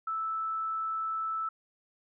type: tone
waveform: sine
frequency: 1315 Hz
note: E6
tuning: 5 cents flat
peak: -30 dBFS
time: 0.07-1.49 s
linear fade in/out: 5 ms
effects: none